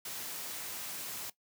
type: noise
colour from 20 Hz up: white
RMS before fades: -41 dBFS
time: 0.05-1.3 s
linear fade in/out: 5 ms
effects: noise-tail reverb RT60 0.1 s tail -17 dB re dry + high-pass 100 Hz 12 dB/octave